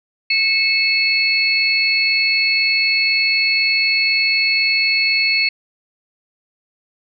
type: tone cluster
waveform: sine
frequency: 2192 / 2614 / 4364 Hz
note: C#7 / E7 / C#8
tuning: -20 / -15 / -28 cents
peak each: -18 dBFS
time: 0.3-5.49 s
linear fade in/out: 5 ms
effects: none